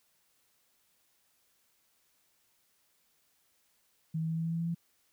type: tone with pitch steps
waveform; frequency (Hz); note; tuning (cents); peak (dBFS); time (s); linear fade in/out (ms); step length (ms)
sine; 160.1 / 161.31 / 162.52 / 163.75 / 164.98 / 166.23 / 167.48 / 168.74; D#3 / E3 / E3 / E3 / E3 / E3 / E3 / E3; +50 / -37 / -24 / -11 / +2 / +15 / +28 / +41; -30; 4.14-4.748; 10; 76
effects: white hiss -72 dBFS RMS until 5.12 s